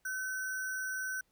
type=tone with sample-and-hold; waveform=sine; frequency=1522 Hz; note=F#6; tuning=48 cents sharp; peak=-34 dBFS; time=0.05-1.21 s; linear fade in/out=5 ms; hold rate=7350 Hz; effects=pink hiss -75 dBFS RMS until 1.31 s